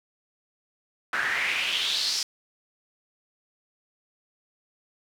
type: noise with band-pass filter sweep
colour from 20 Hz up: pink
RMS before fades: -27 dBFS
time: 1.13-2.23 s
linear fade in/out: 2 ms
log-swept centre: 1500 to 5400 Hz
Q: 4.3
effects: none